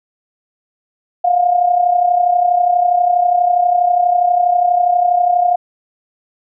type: tone with amplitude modulation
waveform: sine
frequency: 710 Hz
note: F5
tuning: 28 cents sharp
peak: -7 dBFS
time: 1.24-5.56 s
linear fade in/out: 10 ms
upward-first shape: sine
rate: 32.3 Hz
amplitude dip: 65%
effects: none